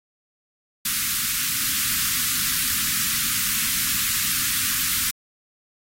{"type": "band-stop noise", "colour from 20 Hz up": "white", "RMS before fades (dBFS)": -23, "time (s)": [0.85, 5.11], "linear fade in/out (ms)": 5, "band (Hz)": [280, 1200], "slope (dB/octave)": 48, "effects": ["AAC 48 kbps"]}